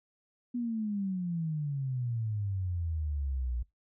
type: exponential sweep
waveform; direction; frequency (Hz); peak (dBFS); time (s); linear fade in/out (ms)
sine; down; 246.9 to 58.1; -30; 0.54-3.63; 10
effects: noise-tail reverb RT60 0.2 s tail -23 dB re dry